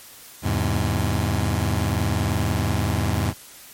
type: chord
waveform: sawtooth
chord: E augmented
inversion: none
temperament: just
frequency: 82.41 / 103.01 / 128.76 Hz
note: E2 / G#2 / B#2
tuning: 0 / -14 / -27 cents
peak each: -20 / -19 / -23 dBFS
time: 0.42-3.34 s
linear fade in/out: 50 ms
effects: white hiss -44 dBFS RMS until 3.73 s + MP3 64 kbps